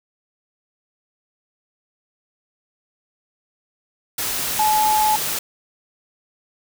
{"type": "tone in noise", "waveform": "sine", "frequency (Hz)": 857, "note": "A5", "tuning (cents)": -46, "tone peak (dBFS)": -15, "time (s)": [4.59, 5.16], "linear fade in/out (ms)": 5, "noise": "white", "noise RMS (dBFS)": -24, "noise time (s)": [4.18, 5.39], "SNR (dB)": 6, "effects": []}